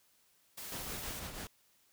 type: noise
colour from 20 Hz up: white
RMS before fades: -45 dBFS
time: 0.57-1.2 s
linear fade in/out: 10 ms
type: noise with tremolo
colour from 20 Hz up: pink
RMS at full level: -42 dBFS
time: 0.72-1.47 s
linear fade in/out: 0 ms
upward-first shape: sine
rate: 6.2 Hz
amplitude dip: 50%
effects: white hiss -70 dBFS RMS until 1.92 s